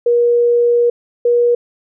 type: tone pair in turn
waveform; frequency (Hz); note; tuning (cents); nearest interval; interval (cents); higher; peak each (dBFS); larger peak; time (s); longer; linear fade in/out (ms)
sine; 477.2 / 479.4; A#4 / A#4; +41 / +48; unison; 7; second; -9; neither; 0.06-0.9 / 1.25-1.55; first; 5
effects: none